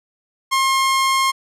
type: tone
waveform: sawtooth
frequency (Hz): 1069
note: C6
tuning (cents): +37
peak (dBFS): -11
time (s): 0.51-1.32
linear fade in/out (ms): 20
effects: low-pass 11000 Hz 12 dB/octave